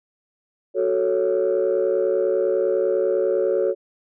sine chord, F# minor, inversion none, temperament equal, 370 / 440 / 554.4 Hz, F#4 / A4 / C#5, 0 / 0 / 0 cents, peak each -21 dBFS, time 0.74-3.75 s, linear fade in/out 50 ms, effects tanh soft clip ceiling -12 dBFS

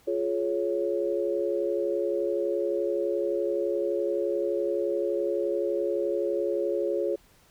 sine chord, Db major, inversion first, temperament equal with one note detuned, 349.2 / 420.9 / 554.4 Hz, F4 / Ab4 / Db5, 0 / +23 / 0 cents, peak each -29 dBFS, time 0.07-7.16 s, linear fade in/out 10 ms, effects pink hiss -60 dBFS RMS until 7.5 s

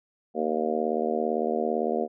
harmonic tone, 77.78 Hz, D#2, in tune, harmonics 3 / 4 / 5 / 6 / 7 / 8 / 9, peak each -31 / -36 / -30 / -30 / -33 / -34 / -31 dBFS, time 0.34-2.08 s, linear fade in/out 50 ms, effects none

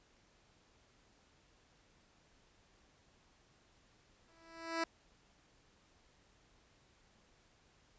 10% pulse tone with exponential growth, 329.6 Hz, E4, in tune, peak -24 dBFS, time 4.28-4.84 s, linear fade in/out 5 ms, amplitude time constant 120 ms, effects pink hiss -69 dBFS RMS until 7.98 s + resampled to 16000 Hz

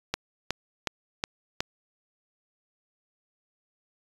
click train, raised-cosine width 0.2 ms, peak -9 dBFS, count 5, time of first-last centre 0.14-1.605 s, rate 2.73 Hz, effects resampled to 24000 Hz

